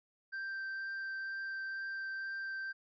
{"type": "tone with vibrato", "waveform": "triangle", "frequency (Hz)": 1568, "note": "G6", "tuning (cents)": 0, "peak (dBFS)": -36, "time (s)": [0.32, 2.73], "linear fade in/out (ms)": 20, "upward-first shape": "triangle", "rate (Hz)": 2.1, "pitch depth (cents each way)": 8, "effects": ["resampled to 16000 Hz"]}